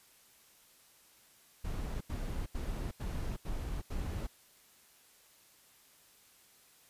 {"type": "noise bursts", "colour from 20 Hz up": "brown", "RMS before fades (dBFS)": -37, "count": 6, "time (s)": [1.64, 4.27], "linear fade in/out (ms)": 10, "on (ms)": 370, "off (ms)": 82, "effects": ["white hiss -63 dBFS RMS until 6.89 s", "resampled to 32000 Hz"]}